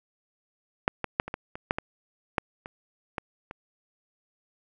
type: clicks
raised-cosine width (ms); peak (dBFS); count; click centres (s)
0.5; -6 / -13 / -6 / -21 / -16 / -22 / -8 / -14 / -8 / -23 / -15 / -23; 12; 0.879 / 1.043 / 1.199 / 1.28 / 1.341 / 1.555 / 1.709 / 1.785 / 2.382 / 2.659 / 3.182 / 3.511
effects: none